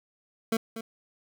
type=tone with echo; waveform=25% pulse; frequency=224.7 Hz; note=A3; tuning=37 cents sharp; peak=-20 dBFS; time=0.52-0.57 s; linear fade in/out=5 ms; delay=240 ms; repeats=1; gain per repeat=-11 dB; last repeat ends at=0.81 s; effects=none